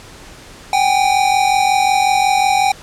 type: tone pair together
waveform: square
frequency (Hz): 766 / 811.5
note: G5 / G#5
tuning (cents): -40 / -40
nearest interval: minor second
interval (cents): 100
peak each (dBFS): -15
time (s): 0.73-2.72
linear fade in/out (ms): 2
effects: pink hiss -38 dBFS RMS until 2.82 s + low-pass 9000 Hz 12 dB/octave